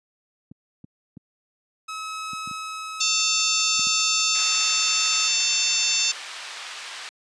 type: clicks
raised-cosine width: 5 ms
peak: -23 dBFS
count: 8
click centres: 0.515 / 0.843 / 1.171 / 2.333 / 2.475 / 2.512 / 3.794 / 3.87 s
type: tone with tremolo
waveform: sawtooth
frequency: 1285 Hz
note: E6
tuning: 45 cents flat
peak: -26 dBFS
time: 1.88-5.28 s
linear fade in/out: 10 ms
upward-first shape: triangle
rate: 0.59 Hz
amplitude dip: 25%
type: harmonic tone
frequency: 895 Hz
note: A5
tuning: 29 cents sharp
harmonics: 3 / 4 / 5 / 6 / 7 / 8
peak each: -27 / -27 / -27 / -27 / -27 / -27 dBFS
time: 3-6.12 s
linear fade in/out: 10 ms
type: band-pass noise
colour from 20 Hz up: white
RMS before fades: -37 dBFS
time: 4.35-7.09 s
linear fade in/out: 0 ms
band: 950 to 4100 Hz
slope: 12 dB/octave
effects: high-pass 200 Hz 12 dB/octave + resampled to 22050 Hz